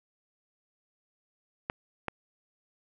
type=clicks; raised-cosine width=0.5 ms; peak=-15 / -16 dBFS; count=2; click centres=1.699 / 2.083 s; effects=none